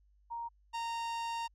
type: tone pair in turn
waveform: sine / 45% pulse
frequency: 934 / 925.4 Hz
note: A#5 / A#5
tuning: +3 / -13 cents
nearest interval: unison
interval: 16 cents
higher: first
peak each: -37 / -35 dBFS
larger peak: second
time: 0.3-0.49 / 0.73-1.48 s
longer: second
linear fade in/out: 20 ms
effects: added 50 Hz sine -64 dBFS peak until 1.54 s + low-pass 7000 Hz 12 dB/octave